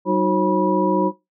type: tone cluster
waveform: sine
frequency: 189.8 / 310.2 / 364.6 / 539 / 973 Hz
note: F#3 / D#4 / F#4 / C#5 / B5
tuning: +44 / -5 / -25 / -49 / -26 cents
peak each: -22 dBFS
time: 0.05-1.12 s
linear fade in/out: 50 ms
effects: noise-tail reverb RT60 0.2 s tail -19 dB re dry